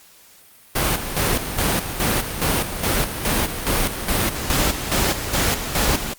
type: noise with tremolo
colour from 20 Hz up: pink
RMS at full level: -19 dBFS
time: 0.75-6.14 s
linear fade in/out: 10 ms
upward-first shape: square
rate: 2.4 Hz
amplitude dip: 60%
effects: white hiss -49 dBFS RMS until 6.18 s + Opus 48 kbps